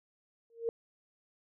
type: tone with exponential growth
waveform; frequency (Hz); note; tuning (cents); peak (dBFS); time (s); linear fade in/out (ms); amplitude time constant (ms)
sine; 461.3; A#4; -18; -26; 0.5-0.69; 1; 40
effects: none